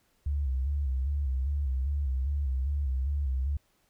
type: tone with vibrato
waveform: sine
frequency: 68.4 Hz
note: C#2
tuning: 23 cents flat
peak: -26 dBFS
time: 0.26-3.57 s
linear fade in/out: 5 ms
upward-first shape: square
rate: 2.5 Hz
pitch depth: 82 cents each way
effects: pink hiss -70 dBFS RMS until 3.89 s